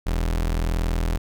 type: tone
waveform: 35% pulse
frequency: 41.31 Hz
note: E1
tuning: 4 cents sharp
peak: -19 dBFS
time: 0.06-1.18 s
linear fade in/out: 10 ms
effects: none